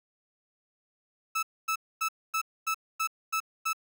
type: tone bursts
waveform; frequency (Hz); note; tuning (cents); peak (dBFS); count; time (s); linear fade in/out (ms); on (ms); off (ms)
30% pulse; 1308; E6; -14; -24; 8; 1.35-3.732; 10; 79; 250
effects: none